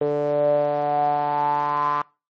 sawtooth tone with band-pass filter sweep, 146.4 Hz, D3, 5 cents flat, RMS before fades -21 dBFS, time 0.01-2.02 s, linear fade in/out 5 ms, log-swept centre 480 to 1100 Hz, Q 9.4, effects noise-tail reverb RT60 0.3 s tail -24 dB re dry + MP3 32 kbps

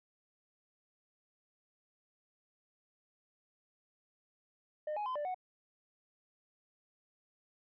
sine tone with pitch steps, 608 / 836 / 1023 / 590 / 738 Hz, D#5 / G#5 / C6 / D5 / F#5, -40 / +11 / -39 / +8 / -5 cents, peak -32 dBFS, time 4.87-5.345 s, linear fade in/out 5 ms, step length 95 ms, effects tanh soft clip ceiling -34 dBFS

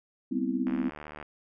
sine chord, C major seventh, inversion second, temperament just, 196.22 / 245.3 / 261.6 / 327 Hz, G3 / B3 / C4 / E4, +2 / -12 / 0 / -14 cents, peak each -35 / -31 / -30 / -34 dBFS, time 0.31-0.9 s, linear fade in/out 10 ms
click train, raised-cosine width 0.5 ms, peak -26 dBFS, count 43, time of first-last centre 0.67-1.227 s, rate 75.4 Hz
effects none

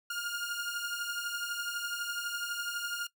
sawtooth beating tone pair, 1412 / 1424 Hz, F6 / F6, +19 / +33 cents, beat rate 12 Hz, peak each -32 / -35 dBFS, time 0.1-3.07 s, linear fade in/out 5 ms, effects noise-tail reverb RT60 0.1 s tail -18 dB re dry

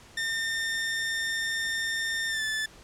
sawtooth tone with pitch glide, 1811 to 1749.3 Hz, A6 to A6, +49 to -11 cents, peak -24 dBFS, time 0.17-2.66 s, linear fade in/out 5 ms, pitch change -60 cents, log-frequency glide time 2.28-2.43 s, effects pink hiss -52 dBFS RMS until 2.83 s + low-pass 9000 Hz 12 dB/octave

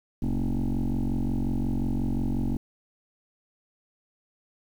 sine tone with frequency modulation, 125.4 Hz, B2, 27 cents sharp, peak -21 dBFS, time 0.22-2.57 s, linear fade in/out 5 ms, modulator 45.6 Hz, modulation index 3.7, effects tanh soft clip ceiling -23 dBFS + 9-bit

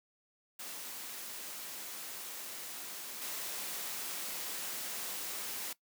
white noise with level steps, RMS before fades -44 / -40 dBFS, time 0.59-5.73 s, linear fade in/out 5 ms, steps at 3.21 s, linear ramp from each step 10 ms, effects noise-tail reverb RT60 0.1 s tail -19 dB re dry + high-pass 200 Hz 12 dB/octave

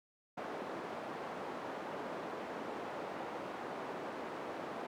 white band-pass noise, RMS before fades -43 dBFS, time 0.37-4.87 s, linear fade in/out 10 ms, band 240 to 840 Hz, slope 12 dB/octave, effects none

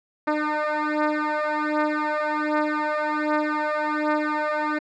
10% pulse beating tone pair, 301.8 / 303.1 Hz, D4 / D#4, +47 / -45 cents, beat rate 1.3 Hz, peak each -16 dBFS, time 0.27-4.79 s, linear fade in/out 10 ms, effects low-pass 2000 Hz 12 dB/octave

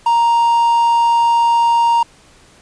triangle tone with quantisation, 934 Hz, A#5, 3 cents sharp, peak -8 dBFS, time 0.06-2.03 s, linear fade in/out 5 ms, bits 6, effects pink hiss -47 dBFS RMS until 2.61 s + resampled to 22050 Hz

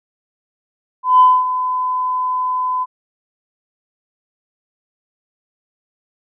sine tone with ADSR envelope, 1011 Hz, B5, 40 cents sharp, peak -4 dBFS, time 1.03-2.86 s, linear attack 170 ms, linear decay 240 ms, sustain -12 dB, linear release 36 ms, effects tanh soft clip ceiling 0 dBFS

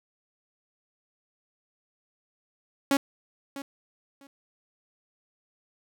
sawtooth tone with echo, 277.2 Hz, C#4, in tune, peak -16 dBFS, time 2.91-2.97 s, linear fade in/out 2 ms, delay 650 ms, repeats 2, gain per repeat -15 dB, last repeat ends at 4.27 s, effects none

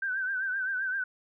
sine tone with vibrato, 1544 Hz, G6, 27 cents flat, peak -28 dBFS, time 0.02-1.04 s, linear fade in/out 5 ms, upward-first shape triangle, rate 7.7 Hz, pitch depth 82 cents each way, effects none

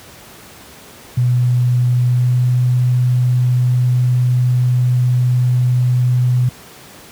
sine tone with pitch glide, 123.47 to 124.62 Hz, B2 to B2, 0 to +16 cents, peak -10 dBFS, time 1.17-6.49 s, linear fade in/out 5 ms, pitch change +16 cents, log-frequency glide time 2.06-2.46 s, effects pink hiss -39 dBFS RMS until 7.11 s + high-pass 80 Hz 12 dB/octave

